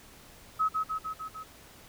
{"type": "tone with echo", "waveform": "sine", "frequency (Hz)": 1280, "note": "D#6", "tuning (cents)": 49, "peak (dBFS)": -23, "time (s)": [0.59, 0.69], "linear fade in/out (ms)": 20, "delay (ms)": 150, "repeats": 5, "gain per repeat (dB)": -3, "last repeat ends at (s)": 1.44, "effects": ["pink hiss -53 dBFS RMS until 1.88 s"]}